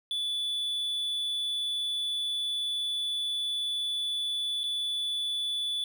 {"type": "tone with dropouts", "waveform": "triangle", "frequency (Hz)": 3461, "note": "A7", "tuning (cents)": -29, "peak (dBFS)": -27, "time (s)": [0.11, 5.84], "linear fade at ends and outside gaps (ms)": 1, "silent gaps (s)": [4.634, 4.639], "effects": []}